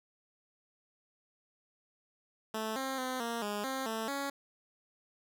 10% pulse tone with pitch steps, 219.2 / 266 / 256.7 / 232.9 / 206.6 / 265.2 / 222.6 / 278.8 Hz, A3 / C4 / C4 / A#3 / G#3 / C4 / A3 / C#4, -6 / +29 / -33 / -1 / -9 / +23 / +20 / +10 cents, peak -26 dBFS, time 2.54-4.3 s, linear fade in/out 5 ms, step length 220 ms, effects none

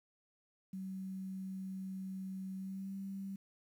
sine tone with pitch glide, 189.9 to 194.9 Hz, F#3 to G3, +45 to -10 cents, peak -40 dBFS, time 0.73-3.36 s, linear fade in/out 5 ms, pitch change +45 cents, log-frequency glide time 2.56-2.95 s, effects 11-bit

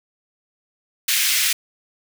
pink high-pass noise, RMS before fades -19 dBFS, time 1.08-1.53 s, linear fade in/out 5 ms, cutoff 2000 Hz, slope 24 dB/octave, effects none

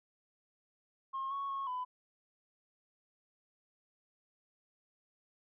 sine tone with pitch steps, 1073 / 1108 / 1094 / 1002 Hz, C6 / C#6 / C#6 / B5, +43 / -1 / -23 / +25 cents, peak -34 dBFS, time 1.13-1.85 s, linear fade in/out 20 ms, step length 180 ms, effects tanh soft clip ceiling -32 dBFS

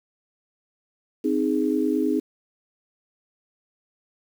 sine chord, Ab major, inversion first, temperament equal, 261.6 / 311.1 / 415.3 Hz, C4 / Eb4 / Ab4, 0 / 0 / 0 cents, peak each -24 / -23 / -26 dBFS, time 1.24-2.2 s, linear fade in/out 10 ms, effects 8-bit

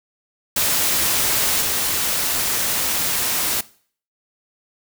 white noise with level steps, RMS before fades -19 / -21 dBFS, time 0.56-3.61 s, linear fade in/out 5 ms, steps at 1.61 s, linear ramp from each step 10 ms, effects noise-tail reverb RT60 0.5 s tail -20 dB re dry

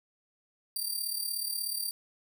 10% pulse tone with amplitude modulation, 4699 Hz, D8, in tune, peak -22 dBFS, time 0.76-1.91 s, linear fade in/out 2 ms, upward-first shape sine, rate 36.6 Hz, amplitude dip 65%, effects none

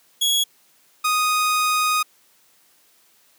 sawtooth tone pair in turn, 3339 / 1243.9 Hz, G#7 / D#6, +9 / -1 cents, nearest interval octave + perfect fourth, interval 1710 cents, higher first, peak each -14 dBFS, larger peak neither, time 0.21-0.44 / 1.04-2.03 s, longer second, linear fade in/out 10 ms, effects white hiss -58 dBFS RMS until 3.38 s + high-pass 150 Hz 12 dB/octave

